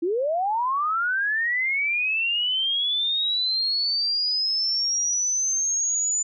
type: linear sweep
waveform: sine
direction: up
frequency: 317.6 to 7040 Hz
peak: -21 dBFS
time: 0.02-6.23 s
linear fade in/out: 10 ms
effects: none